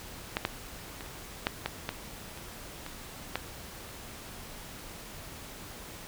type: clicks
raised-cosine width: 0.3 ms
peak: -12 / -11 / -25 / -30 / -10 / -13 / -15 / -30 / -23 / -13 / -29 dBFS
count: 11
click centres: 0.369 / 0.451 / 1.008 / 1.062 / 1.469 / 1.66 / 1.891 / 2.375 / 2.864 / 3.356 / 3.891 s
effects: pink hiss -45 dBFS RMS until 6.07 s